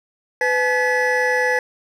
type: tone cluster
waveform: triangle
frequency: 502 / 853 / 1706 / 1964 Hz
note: B4 / G#5 / G#6 / B6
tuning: +28 / +46 / +46 / -10 cents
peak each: -18 / -22 / -19 / -20 dBFS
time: 0.41-1.59 s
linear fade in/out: 2 ms
effects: tanh soft clip ceiling -5 dBFS